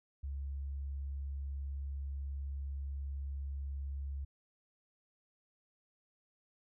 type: tone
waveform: sine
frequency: 69.3 Hz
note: C#2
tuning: in tune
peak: -37 dBFS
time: 0.23-4.25 s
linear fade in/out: 10 ms
effects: none